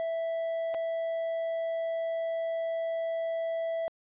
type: tone with dropouts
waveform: triangle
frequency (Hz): 659.3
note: E5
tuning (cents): 0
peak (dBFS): -27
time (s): 0-3.88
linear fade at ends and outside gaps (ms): 0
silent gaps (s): 0.742-0.746
effects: resampled to 8000 Hz